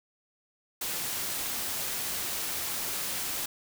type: noise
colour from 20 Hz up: white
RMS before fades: -33 dBFS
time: 0.81-3.46 s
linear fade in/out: 5 ms
effects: none